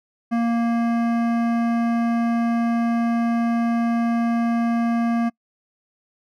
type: tone with hard clipping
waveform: triangle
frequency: 233.1 Hz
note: A#3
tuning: in tune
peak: -20 dBFS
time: 0.31-5.3 s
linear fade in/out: 20 ms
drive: 18 dB
effects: noise-tail reverb RT60 0.1 s tail -26 dB re dry